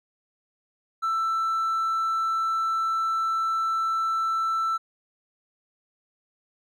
triangle tone, 1329 Hz, E6, 14 cents sharp, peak -20 dBFS, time 1.02-4.78 s, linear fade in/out 20 ms, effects tanh soft clip ceiling -17 dBFS

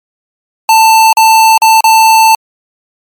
square tone with dropouts, 888 Hz, A5, 16 cents sharp, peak -3 dBFS, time 0.69-2.35 s, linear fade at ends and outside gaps 2 ms, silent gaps 1.129-1.17 / 1.578-1.619 / 1.807-1.841 s, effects MP3 96 kbps

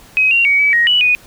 sine tone with pitch steps, 2534 / 2758 / 2249 / 2288 / 1881 / 2951 / 2477 Hz, D#7 / F7 / C#7 / D7 / A#6 / F#7 / D#7, +31 / -22 / +24 / -46 / +15 / -5 / -8 cents, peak -9 dBFS, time 0.17-1.15 s, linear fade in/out 0 ms, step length 140 ms, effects pink hiss -43 dBFS RMS until 1.26 s

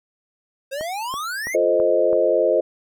square exponential sweep, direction up, 523.3 to 2218 Hz, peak -26 dBFS, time 0.71-1.56 s, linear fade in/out 20 ms
click train, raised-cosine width 1 ms, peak -19 dBFS, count 5, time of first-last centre 0.81-2.13 s, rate 3.03 Hz
sine chord, F dominant seventh, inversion none, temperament equal, 349.2 / 440 / 523.3 / 622.3 Hz, F4 / A4 / C5 / Eb5, 0 / 0 / 0 / 0 cents, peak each -23 / -22 / -19 / -19 dBFS, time 1.54-2.61 s, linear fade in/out 10 ms
effects none

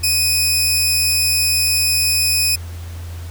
15% pulse tone pair together, 2500 / 5297 Hz, D#7 / E8, +8 / +8 cents, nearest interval octave + minor second, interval 1300 cents, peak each -11 dBFS, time 0.03-2.56 s, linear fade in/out 10 ms, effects added 85 Hz sine -27 dBFS peak until 3.3 s + pink hiss -41 dBFS RMS until 3.3 s

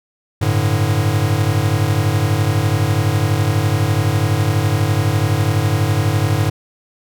square chord, G suspended second, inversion none, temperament equal, 98 / 110 / 146.83 Hz, G2 / A2 / D3, 0 / 0 / 0 cents, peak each -19 / -18 / -21 dBFS, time 0.41-6.5 s, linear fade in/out 10 ms, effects none

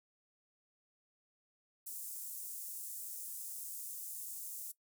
pink high-pass noise, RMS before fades -45 dBFS, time 1.86-4.72 s, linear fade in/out 10 ms, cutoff 8100 Hz, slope 24 dB/octave, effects noise-tail reverb RT60 0.1 s tail -18 dB re dry

